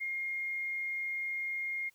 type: tone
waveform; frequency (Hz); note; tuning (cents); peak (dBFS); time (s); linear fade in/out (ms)
sine; 2132; C7; +32; -33; 0-1.9; 20
effects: white hiss -69 dBFS RMS until 1.94 s